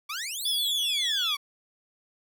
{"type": "exponential two-way sweep", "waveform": "15% pulse", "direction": "up then down", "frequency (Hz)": [1108.7, 5400, 1108.7], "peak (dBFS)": -25, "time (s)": [0.09, 1.37], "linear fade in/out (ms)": 10, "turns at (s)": 0.49}
{"type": "tone with vibrato", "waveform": "sine", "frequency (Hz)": 3400, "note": "G#7", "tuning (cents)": 40, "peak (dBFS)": -25, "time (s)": [0.45, 1.35], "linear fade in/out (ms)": 5, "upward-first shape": "square", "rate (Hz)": 7.6, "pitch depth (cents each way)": 22}
{"effects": []}